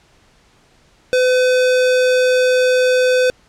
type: tone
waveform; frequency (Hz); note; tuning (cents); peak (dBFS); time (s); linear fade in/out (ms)
square; 506; B4; +42; -12; 1.13-3.3; 0
effects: pink hiss -53 dBFS RMS until 3.48 s + low-pass 7000 Hz 12 dB/octave